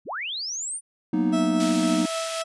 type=linear sweep; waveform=sine; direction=up; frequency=90.3 to 9397 Hz; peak=-28 dBFS; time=0.05-0.81 s; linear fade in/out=50 ms
type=chord; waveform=triangle; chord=B major seventh; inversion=second; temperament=equal; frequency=185 / 233.1 / 246.9 / 311.1 Hz; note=F#3 / A#3 / B3 / D#4; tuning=0 / 0 / 0 / 0 cents; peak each=-25 / -25 / -25 / -21 dBFS; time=1.13-2.06 s; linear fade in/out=5 ms
type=tone with tremolo; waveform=30% pulse; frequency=655 Hz; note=E5; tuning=11 cents flat; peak=-23 dBFS; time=1.32-2.44 s; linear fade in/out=20 ms; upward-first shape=triangle; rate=3.8 Hz; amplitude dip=45%
type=band-pass noise; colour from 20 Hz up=pink; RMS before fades=-35 dBFS; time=1.6-2.42 s; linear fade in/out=2 ms; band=2600 to 10000 Hz; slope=12 dB/octave
effects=resampled to 24000 Hz

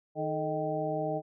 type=harmonic tone with a mistuned harmonic; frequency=155.56 Hz; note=D#3; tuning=in tune; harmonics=1 / 2 / 3 / 4 / 5; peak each=-37 / -37 / -36 / -33 / -36 dBFS; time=0.15-1.22 s; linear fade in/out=50 ms; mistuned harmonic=3; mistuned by=-110 cents; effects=none

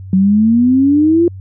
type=exponential sweep; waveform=sine; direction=up; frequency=185 to 349.8 Hz; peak=-7 dBFS; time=0.13-1.28 s; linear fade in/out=2 ms; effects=added 95 Hz sine -27 dBFS peak until 1.4 s

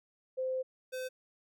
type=tone pair in turn; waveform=sine / square; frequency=518 / 512.9 Hz; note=C5 / C5; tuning=-17 / -35 cents; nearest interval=unison; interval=18 cents; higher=first; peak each=-31 / -37 dBFS; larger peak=first; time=0.37-0.63 / 0.92-1.09 s; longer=first; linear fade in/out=20 ms; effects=none

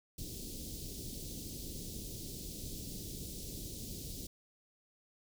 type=band-stop noise; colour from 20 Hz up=pink; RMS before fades=-44 dBFS; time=0.18-4.27 s; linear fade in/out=5 ms; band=410 to 4000 Hz; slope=24 dB/octave; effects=none

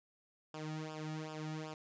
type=tone with flanger; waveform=sawtooth; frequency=155.56 Hz; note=D#3; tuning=in tune; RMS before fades=-43 dBFS; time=0.54-1.74 s; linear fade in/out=2 ms; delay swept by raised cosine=0.48 to 1.98 ms; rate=2.6 Hz; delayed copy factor=-0.85; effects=resampled to 16000 Hz

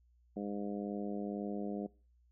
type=harmonic tone; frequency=102 Hz; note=G#2; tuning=31 cents flat; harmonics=2 / 3 / 4 / 5 / 6 / 7; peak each=-39 / -43 / -45 / -47 / -49 / -50 dBFS; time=0.36-1.87 s; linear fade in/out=10 ms; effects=noise-tail reverb RT60 0.4 s tail -24 dB re dry + added 60 Hz sine -65 dBFS peak until 2.31 s

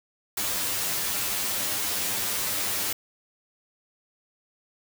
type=noise with comb filter; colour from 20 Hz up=white; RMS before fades=-28 dBFS; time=0.37-2.93 s; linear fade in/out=5 ms; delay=10 ms; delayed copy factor=+0.7; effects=none

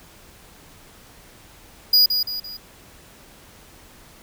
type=tone with echo; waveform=square; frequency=4900 Hz; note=D#8; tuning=27 cents flat; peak=-12 dBFS; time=1.93-2.06 s; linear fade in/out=5 ms; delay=170 ms; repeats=3; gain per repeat=-7 dB; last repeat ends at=2.57 s; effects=pink hiss -48 dBFS RMS until 4.22 s

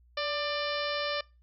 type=harmonic tone with a mistuned harmonic; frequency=594 Hz; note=D5; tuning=20 cents sharp; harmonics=1 / 2 / 3 / 4 / 5 / 6 / 7 / 8 / 9; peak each=-33 / -36 / -38 / -39 / -40 / -41 / -41 / -42 / -43 dBFS; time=0.17-1.21 s; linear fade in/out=5 ms; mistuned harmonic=1; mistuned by=-40 cents; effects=noise-tail reverb RT60 0.3 s tail -25 dB re dry + added 60 Hz sine -58 dBFS peak until 1.42 s

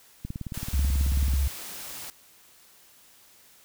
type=click train; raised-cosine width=5 ms; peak=-21 dBFS; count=21; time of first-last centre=0.25-1.337 s; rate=18.4 Hz
type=noise; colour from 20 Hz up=white; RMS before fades=-39 dBFS; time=0.54-2.1 s; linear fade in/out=0 ms
type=tone with vibrato; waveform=sine; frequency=68.3 Hz; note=C#2; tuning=25 cents flat; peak=-21 dBFS; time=0.73-1.48 s; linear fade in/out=5 ms; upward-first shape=triangle; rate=15 Hz; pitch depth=130 cents each way
effects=white hiss -56 dBFS RMS until 3.64 s

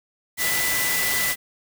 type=tone in noise; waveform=sine; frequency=1988 Hz; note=B6; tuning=11 cents sharp; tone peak=-25 dBFS; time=0.37-1.36 s; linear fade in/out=50 ms; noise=white; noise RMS=-24 dBFS; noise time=0.37-1.36 s; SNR=-4 dB; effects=none

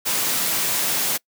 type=high-pass noise; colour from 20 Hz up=white; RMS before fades=-22 dBFS; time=0.05-1.18 s; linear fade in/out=20 ms; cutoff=110 Hz; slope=48 dB/octave; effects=noise-tail reverb RT60 0.1 s tail -25 dB re dry

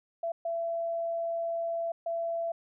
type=tone bursts at uneven times; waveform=sine; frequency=671 Hz; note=E5; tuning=31 cents sharp; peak=-29 dBFS; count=3; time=0.23-0.32 / 0.45-1.92 / 2.06-2.52 s; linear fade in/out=5 ms; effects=none

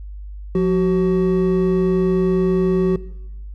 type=tone pair together; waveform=triangle; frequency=177.68 / 376.5 Hz; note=F3 / F#4; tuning=+30 / +30 cents; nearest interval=octave + minor second; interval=1300 cents; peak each=-15 dBFS; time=0.55-2.96 s; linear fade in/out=2 ms; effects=noise-tail reverb RT60 0.9 s tail -18 dB re dry + added 50 Hz sine -30 dBFS peak until 3.54 s

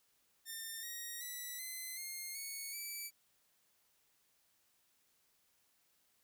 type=tone with pitch steps; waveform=5% pulse; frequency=1806 / 1881.6 / 1960.4 / 2042 / 2128 / 2217 / 2310 Hz; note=A6 / A#6 / B6 / C7 / C7 / C#7 / D7; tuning=+45 / +16 / -13 / -43 / +29 / 0 / -29 cents; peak=-33 dBFS; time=0.45-3.11 s; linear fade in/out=50 ms; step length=380 ms; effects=white hiss -75 dBFS RMS until 6.23 s

